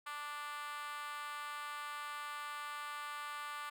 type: tone with high-pass filter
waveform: 5% pulse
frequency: 293.6 Hz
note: D4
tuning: in tune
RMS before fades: -44 dBFS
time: 0.06-3.7 s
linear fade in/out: 10 ms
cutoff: 1100 Hz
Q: 4.6
effects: none